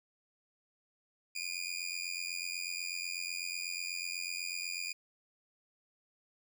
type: tone with amplitude modulation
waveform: 20% pulse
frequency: 2429 Hz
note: D#7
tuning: 42 cents flat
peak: -28 dBFS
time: 1.35-4.93 s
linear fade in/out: 10 ms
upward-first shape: sine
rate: 88.1 Hz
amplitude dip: 85%
effects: none